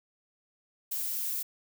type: noise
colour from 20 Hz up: violet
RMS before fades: -33 dBFS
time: 0.91-1.43 s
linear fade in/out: 10 ms
effects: none